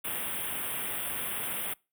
white band-stop noise, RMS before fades -34 dBFS, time 0.04-1.74 s, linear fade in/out 10 ms, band 3500 to 8600 Hz, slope 96 dB/octave, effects noise-tail reverb RT60 0.3 s tail -26 dB re dry + high-pass 80 Hz 12 dB/octave

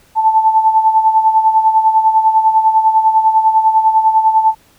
sine tone with tremolo, 880 Hz, A5, in tune, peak -5 dBFS, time 0.15-4.55 s, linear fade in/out 50 ms, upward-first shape sine, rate 10 Hz, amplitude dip 65%, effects pink hiss -50 dBFS RMS until 4.78 s

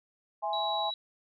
sine chord, E augmented, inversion none, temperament equal, 659.3 / 830.6 / 1046.5 Hz, E5 / G#5 / B#5, 0 / 0 / 0 cents, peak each -35 / -31 / -37 dBFS, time 0.42-0.91 s, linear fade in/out 20 ms
sine tone, 3900 Hz, B7, 23 cents flat, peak -33 dBFS, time 0.53-0.94 s, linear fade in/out 2 ms
effects none

